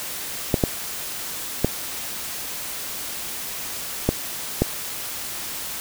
clicks, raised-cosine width 2 ms, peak -3 dBFS, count 5, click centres 0.542 / 0.638 / 1.646 / 4.09 / 4.62 s, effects white hiss -31 dBFS RMS until 5.8 s

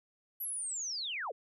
sine linear sweep, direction down, 11840 to 370 Hz, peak -35 dBFS, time 0.4-1.32 s, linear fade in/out 10 ms, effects none

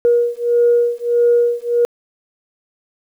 sine beating tone pair, 476 / 477.6 Hz, A#4 / A#4, +36 / +42 cents, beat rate 1.6 Hz, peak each -14 dBFS, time 0.05-1.85 s, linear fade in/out 0 ms, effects tanh soft clip ceiling -4 dBFS + 8-bit

